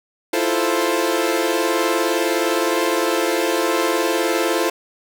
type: chord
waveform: sawtooth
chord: F major seventh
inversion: third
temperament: equal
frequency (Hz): 329.6 / 349.2 / 440 / 523.3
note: E4 / F4 / A4 / C5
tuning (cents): 0 / 0 / 0 / 0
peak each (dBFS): -19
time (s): 0.33-4.7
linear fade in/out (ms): 5
effects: none